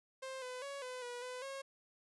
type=tone with pitch steps; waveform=sawtooth; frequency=527 / 504 / 559 / 505 / 486.6 / 503 / 544 Hz; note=C5 / B4 / C#5 / B4 / B4 / B4 / C#5; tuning=+12 / +35 / +14 / +39 / -26 / +32 / -33 cents; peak=-39 dBFS; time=0.22-1.62 s; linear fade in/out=10 ms; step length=200 ms; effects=resampled to 24000 Hz